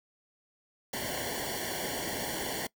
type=noise with comb filter; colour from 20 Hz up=pink; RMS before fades=-35 dBFS; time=0.93-2.67 s; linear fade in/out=5 ms; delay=0.79 ms; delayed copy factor=-1; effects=noise-tail reverb RT60 0.1 s tail -22 dB re dry